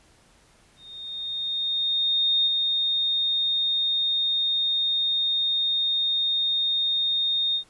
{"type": "tone with ADSR envelope", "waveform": "sine", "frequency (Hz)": 3680, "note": "A#7", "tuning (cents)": -23, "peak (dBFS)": -18, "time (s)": [0.76, 7.64], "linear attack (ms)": 1700, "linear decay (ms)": 24, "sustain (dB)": -3, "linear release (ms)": 88, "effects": ["pink hiss -58 dBFS RMS until 7.69 s", "resampled to 24000 Hz"]}